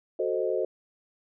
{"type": "chord", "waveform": "sine", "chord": "F# diminished seventh", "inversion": "none", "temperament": "equal", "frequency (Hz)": [370, 440, 523.3, 622.3], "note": ["F#4", "A4", "C5", "Eb5"], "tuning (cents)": [0, 0, 0, 0], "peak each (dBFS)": [-30, -30, -30, -32], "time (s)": [0.19, 0.65], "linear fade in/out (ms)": 5, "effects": []}